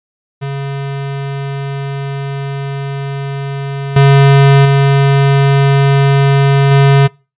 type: tone with level steps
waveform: square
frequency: 138.59 Hz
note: C#3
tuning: in tune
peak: -18 / -4 / -7 / -5 dBFS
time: 0.41-7.08 s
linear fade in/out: 20 ms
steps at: 3.96 / 4.65 / 6.71 s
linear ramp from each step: 5 ms
effects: noise-tail reverb RT60 0.3 s tail -24 dB re dry + resampled to 8000 Hz